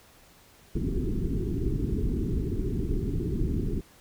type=low-pass noise; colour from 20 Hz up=pink; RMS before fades=-28 dBFS; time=0.75-3.81 s; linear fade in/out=5 ms; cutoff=420 Hz; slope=96 dB/octave; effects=pink hiss -56 dBFS RMS until 4 s